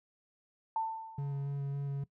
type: tone with exponential decay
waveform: sine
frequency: 892 Hz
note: A5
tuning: 23 cents sharp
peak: -28 dBFS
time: 0.76-1.55 s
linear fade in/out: 2 ms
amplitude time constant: 170 ms
type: tone with vibrato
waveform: triangle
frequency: 140.2 Hz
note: C#3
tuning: 20 cents sharp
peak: -31 dBFS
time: 1.18-2.04 s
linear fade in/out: 5 ms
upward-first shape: square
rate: 3.6 Hz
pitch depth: 9 cents each way
effects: noise-tail reverb RT60 0.1 s tail -19 dB re dry